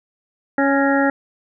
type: harmonic tone with a mistuned harmonic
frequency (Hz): 277.2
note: C#4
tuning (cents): 0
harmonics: 1 / 2 / 3 / 5 / 6 / 7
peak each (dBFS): -17 / -20 / -22 / -24 / -25 / -25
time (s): 0.58-1.1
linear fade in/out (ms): 2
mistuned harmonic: 7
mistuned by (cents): -58
effects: none